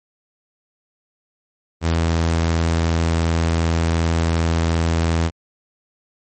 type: tone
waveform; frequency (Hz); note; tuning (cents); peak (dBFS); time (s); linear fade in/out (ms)
sawtooth; 82.7; E2; +6; -12; 1.81-5.31; 50
effects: MP3 32 kbps